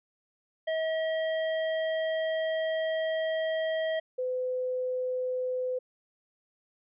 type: tone pair in turn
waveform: square / sine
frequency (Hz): 640 / 506.9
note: D#5 / B4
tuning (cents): +49 / +45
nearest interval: major third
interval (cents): 404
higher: first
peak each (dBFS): -28 / -28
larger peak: neither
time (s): 0.67-4 / 4.18-5.79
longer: first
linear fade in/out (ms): 10
effects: resampled to 8000 Hz